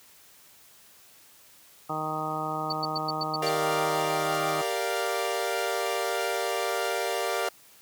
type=harmonic tone; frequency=155.56 Hz; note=D#3; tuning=in tune; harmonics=1 / 2 / 3 / 4 / 5 / 6 / 7 / 8; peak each=-38 / -38 / -40 / -38 / -34 / -38 / -40 / -33 dBFS; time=1.89-4.62 s; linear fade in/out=10 ms
type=tone bursts; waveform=sine; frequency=4500 Hz; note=C#8; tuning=25 cents sharp; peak=-28 dBFS; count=7; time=2.7-3.489 s; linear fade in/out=5 ms; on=27 ms; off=100 ms
type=chord; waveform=sawtooth; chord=G minor seventh; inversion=none; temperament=equal; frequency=392 / 466.2 / 587.3 / 698.5 Hz; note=G4 / Bb4 / D5 / F5; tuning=0 / 0 / 0 / 0 cents; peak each=-29 / -28 / -29 / -28 dBFS; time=3.42-7.49 s; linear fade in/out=5 ms
effects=white hiss -55 dBFS RMS until 7.81 s + high-pass 60 Hz 12 dB/octave